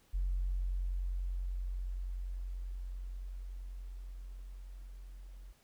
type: tone with level ramp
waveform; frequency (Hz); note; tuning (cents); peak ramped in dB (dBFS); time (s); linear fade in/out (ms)
sine; 45.2; F#1; -40; -29 to -47; 0.13-5.53; 20
effects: tanh soft clip ceiling -26 dBFS + pink hiss -68 dBFS RMS until 5.63 s